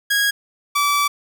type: tone pair in turn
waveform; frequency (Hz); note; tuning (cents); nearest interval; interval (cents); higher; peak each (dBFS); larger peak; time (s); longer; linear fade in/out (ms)
sawtooth; 1646 / 1154.5; G#6 / D6; -16 / -30; tritone; 614; first; -12; neither; 0.1-0.31 / 0.75-1.08; second; 10
effects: 9-bit